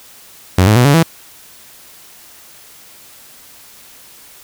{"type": "tone with pitch steps", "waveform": "sawtooth", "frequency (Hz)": [92.3, 106.64, 123.21, 142.35, 164.46], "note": ["F#2", "G#2", "B2", "C#3", "E3"], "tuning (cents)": [-4, 46, -4, 46, -4], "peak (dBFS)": -3, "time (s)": [0.58, 1.03], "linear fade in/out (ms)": 5, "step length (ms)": 90, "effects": ["white hiss -41 dBFS RMS until 4.43 s"]}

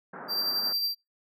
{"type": "band-pass noise", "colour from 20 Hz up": "white", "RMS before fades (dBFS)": -42, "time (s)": [0.13, 0.73], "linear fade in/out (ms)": 5, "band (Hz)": [160, 1600], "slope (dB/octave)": 48}
{"type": "tone with tremolo", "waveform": "square", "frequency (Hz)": 4707, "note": "D8", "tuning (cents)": 3, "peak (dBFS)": -25, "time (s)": [0.28, 0.95], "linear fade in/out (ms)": 50, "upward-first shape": "sine", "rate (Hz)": 11, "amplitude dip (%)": 35}
{"effects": ["noise-tail reverb RT60 0.2 s tail -26 dB re dry"]}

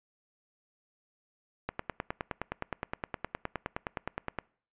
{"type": "click train", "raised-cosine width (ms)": 0.5, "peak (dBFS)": -17, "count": 27, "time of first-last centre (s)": [1.69, 4.387], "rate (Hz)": 9.64, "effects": ["noise-tail reverb RT60 0.5 s tail -25 dB re dry", "resampled to 8000 Hz"]}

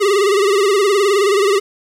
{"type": "tone with vibrato", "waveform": "square", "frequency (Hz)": 400, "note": "G4", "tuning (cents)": 35, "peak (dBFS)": -12, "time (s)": [0, 1.6], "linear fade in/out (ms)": 20, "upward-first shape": "sine", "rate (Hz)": 19, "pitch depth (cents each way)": 96, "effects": ["low-pass 10000 Hz 12 dB/octave", "7-bit"]}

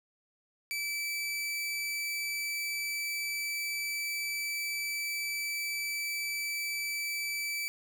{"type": "tone", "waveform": "sawtooth", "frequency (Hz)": 2314, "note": "D7", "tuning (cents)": -26, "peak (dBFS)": -29, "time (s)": [0.71, 7.68], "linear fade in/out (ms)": 0, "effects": []}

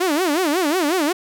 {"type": "tone with vibrato", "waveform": "sawtooth", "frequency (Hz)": 329.6, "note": "E4", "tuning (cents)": 0, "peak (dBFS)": -13, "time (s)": [0, 1.13], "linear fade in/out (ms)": 10, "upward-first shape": "sine", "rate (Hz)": 5.5, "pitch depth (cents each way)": 250, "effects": []}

